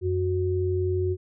sine tone pair together, 91.21 / 367.5 Hz, F#2 / F#4, -24 / -12 cents, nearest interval 2 octaves, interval 2412 cents, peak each -25 dBFS, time 0.01-1.17 s, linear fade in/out 50 ms, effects none

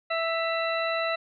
harmonic tone with a mistuned harmonic, 659.3 Hz, E5, in tune, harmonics 1 / 2 / 3 / 4 / 6, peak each -28 / -31 / -33 / -34 / -36 dBFS, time 0.1-1.16 s, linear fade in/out 10 ms, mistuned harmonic 4, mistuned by +37 cents, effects none

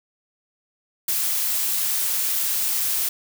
blue noise, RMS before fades -23 dBFS, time 1.08-3.09 s, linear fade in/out 5 ms, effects none

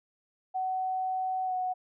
sine tone with pitch glide, 750 to 738 Hz, F#5 to F#5, +23 to -5 cents, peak -28 dBFS, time 0.54-1.74 s, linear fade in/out 20 ms, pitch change -28 cents, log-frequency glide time 1.45-1.53 s, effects none

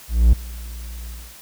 triangle tone with ADSR envelope, 58.3 Hz, A#1, 1 cent sharp, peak -5 dBFS, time 0.08-1.36 s, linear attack 250 ms, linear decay 3 ms, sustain -23 dB, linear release 260 ms, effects white hiss -43 dBFS RMS until 1.41 s

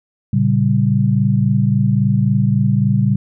sine chord, G diminished, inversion first, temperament equal with one note detuned, 114.94 / 138.59 / 196 Hz, Bb2 / Db3 / G3, -24 / 0 / 0 cents, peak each -16 dBFS, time 0.33-3.16 s, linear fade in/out 5 ms, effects none

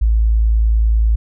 sine tone, 55 Hz, A1, in tune, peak -10 dBFS, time 0.01-1.16 s, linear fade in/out 10 ms, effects none

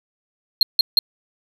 triangle tone bursts, 4218 Hz, C8, 13 cents sharp, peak -9 dBFS, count 3, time 0.61-0.99 s, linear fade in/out 2 ms, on 20 ms, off 160 ms, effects none

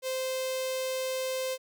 sawtooth tone with notch filter, 520 Hz, C5, 11 cents flat, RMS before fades -32 dBFS, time 0.02-1.58 s, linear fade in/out 50 ms, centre 1300 Hz, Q 0.83, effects none

